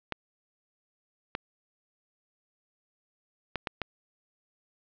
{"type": "clicks", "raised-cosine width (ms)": 0.3, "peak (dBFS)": -14, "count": 5, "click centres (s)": [0.123, 1.351, 3.557, 3.672, 3.817], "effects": ["low-pass 4000 Hz 12 dB/octave"]}